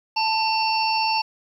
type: harmonic tone with a mistuned harmonic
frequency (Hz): 900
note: A5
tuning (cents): +39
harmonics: 1 / 3 / 5 / 6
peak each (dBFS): -21 / -26 / -28 / -29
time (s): 0.16-1.22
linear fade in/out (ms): 10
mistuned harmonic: 1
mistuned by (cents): -28
effects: 9-bit